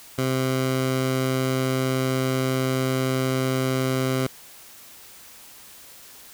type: tone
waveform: 15% pulse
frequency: 130.81 Hz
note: C3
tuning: in tune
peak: -15 dBFS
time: 0.18-4.27 s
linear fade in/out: 5 ms
effects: white hiss -46 dBFS RMS until 6.33 s